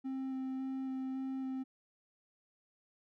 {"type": "tone with vibrato", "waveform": "triangle", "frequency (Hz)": 263.7, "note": "C4", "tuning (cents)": 14, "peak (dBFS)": -34, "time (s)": [0.04, 1.64], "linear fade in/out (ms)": 20, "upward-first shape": "square", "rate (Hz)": 1.8, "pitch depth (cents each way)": 8, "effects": []}